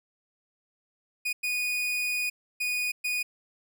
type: tone bursts at uneven times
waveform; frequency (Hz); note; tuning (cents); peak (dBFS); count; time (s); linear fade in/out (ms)
40% pulse; 2470; D#7; -13; -26; 4; 1.25-1.33 / 1.43-2.3 / 2.6-2.92 / 3.04-3.23; 10
effects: none